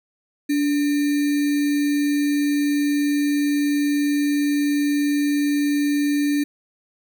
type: tone with sample-and-hold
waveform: sine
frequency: 289.5 Hz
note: D4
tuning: 25 cents flat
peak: -17 dBFS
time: 0.49-6.44 s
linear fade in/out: 10 ms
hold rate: 2100 Hz
effects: none